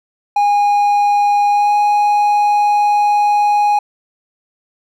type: tone with pitch glide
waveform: triangle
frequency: 820 to 828.1 Hz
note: G#5 to G#5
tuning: -22 to -5 cents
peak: -8 dBFS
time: 0.36-3.79 s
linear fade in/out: 5 ms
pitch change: +17 cents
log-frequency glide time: 1.5-1.74 s
effects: none

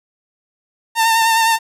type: tone with vibrato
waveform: sawtooth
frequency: 904 Hz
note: A5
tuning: 47 cents sharp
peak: -8 dBFS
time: 0.95-1.59 s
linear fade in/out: 50 ms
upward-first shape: sine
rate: 9.7 Hz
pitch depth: 29 cents each way
effects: resampled to 32000 Hz + 8-bit

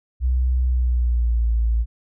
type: tone with pitch glide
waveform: sine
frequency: 63 to 56.78 Hz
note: B1 to A#1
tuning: +35 to -45 cents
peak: -16 dBFS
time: 0.2-1.86 s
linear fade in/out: 50 ms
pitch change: -180 cents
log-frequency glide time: 0.65-1.51 s
effects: none

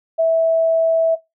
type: tone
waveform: sine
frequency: 654 Hz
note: E5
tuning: 14 cents flat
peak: -12 dBFS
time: 0.18-1.16 s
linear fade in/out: 20 ms
effects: noise-tail reverb RT60 0.2 s tail -20 dB re dry

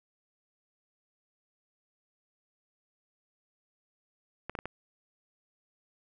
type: clicks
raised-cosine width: 0.5 ms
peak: -21 dBFS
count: 4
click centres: 4.496 / 4.552 / 4.589 / 4.656 s
effects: none

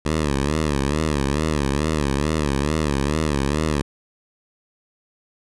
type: tone with vibrato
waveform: 10% pulse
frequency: 73.42 Hz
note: D2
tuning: in tune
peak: -11 dBFS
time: 0.05-3.82 s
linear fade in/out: 10 ms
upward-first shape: sine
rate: 2.3 Hz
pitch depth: 130 cents each way
effects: resampled to 24000 Hz

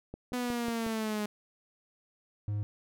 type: click train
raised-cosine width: 2 ms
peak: -27 dBFS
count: 5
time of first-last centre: 0.14-0.865 s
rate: 5.52 Hz
type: linear sweep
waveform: sawtooth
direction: down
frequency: 249.4 to 207.7 Hz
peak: -27 dBFS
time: 0.33-1.26 s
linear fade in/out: 5 ms
type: tone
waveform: triangle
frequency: 103.83 Hz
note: G#2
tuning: in tune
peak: -28 dBFS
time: 2.48-2.63 s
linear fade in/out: 0 ms
effects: none

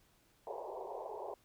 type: band-pass noise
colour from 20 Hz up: pink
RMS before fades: -44 dBFS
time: 0.47-1.34 s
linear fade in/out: 2 ms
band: 370 to 1000 Hz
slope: 96 dB/octave
effects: pink hiss -70 dBFS RMS until 1.44 s

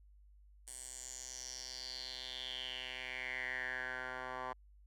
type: tone with band-pass filter sweep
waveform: 10% pulse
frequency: 127.8 Hz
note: C3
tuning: 40 cents flat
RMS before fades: -44 dBFS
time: 0.67-4.53 s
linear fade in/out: 5 ms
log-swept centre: 8900 to 1100 Hz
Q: 5.8
effects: added 50 Hz sine -59 dBFS peak until 4.86 s

